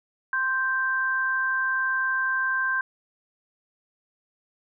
sine tone pair together, 1046.5 / 1568 Hz, C6 / G6, 0 / 0 cents, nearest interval perfect fifth, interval 700 cents, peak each -29 / -23 dBFS, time 0.33-2.81 s, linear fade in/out 2 ms, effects none

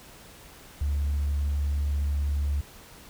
sine tone, 71.9 Hz, D2, 36 cents flat, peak -22 dBFS, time 0.81-2.61 s, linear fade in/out 5 ms, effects tanh soft clip ceiling -21 dBFS + pink hiss -49 dBFS RMS until 3.09 s

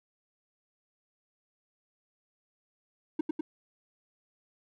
triangle tone with echo, 311.1 Hz, D#4, in tune, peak -23 dBFS, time 3.19-3.21 s, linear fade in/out 5 ms, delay 100 ms, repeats 2, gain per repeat -2 dB, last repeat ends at 3.41 s, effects none

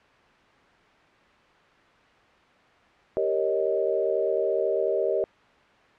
sine chord, Eb dominant seventh, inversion first, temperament equal with one note detuned, 392 / 466.2 / 554.4 / 624.4 Hz, G4 / Bb4 / Db5 / Eb5, 0 / 0 / 0 / +6 cents, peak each -27 / -28 / -29 / -27 dBFS, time 3.17-5.24 s, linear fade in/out 0 ms, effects white hiss -56 dBFS RMS until 5.98 s + low-pass 2000 Hz 12 dB/octave

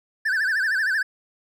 triangle tone with vibrato, 1640 Hz, G#6, 22 cents flat, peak -18 dBFS, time 0.25-1.03 s, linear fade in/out 10 ms, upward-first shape sine, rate 13 Hz, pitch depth 160 cents each way, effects none

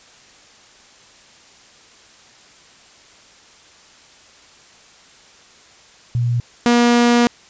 sine / sawtooth tone pair in turn, 120 / 239.1 Hz, B2 / A#3, -49 / +44 cents, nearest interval octave, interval 1193 cents, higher second, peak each -15 / -7 dBFS, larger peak second, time 6.15-6.4 / 6.66-7.27 s, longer second, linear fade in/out 0 ms, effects white hiss -47 dBFS RMS until 7.49 s + resampled to 16000 Hz

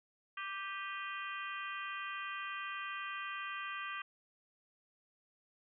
harmonic tone with a mistuned harmonic, 392 Hz, G4, in tune, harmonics 3 / 4 / 5 / 6 / 7 / 8, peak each -43 / -45 / -47 / -49 / -50 / -51 dBFS, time 0.37-4.02 s, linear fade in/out 5 ms, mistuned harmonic 6, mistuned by +81 cents, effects none

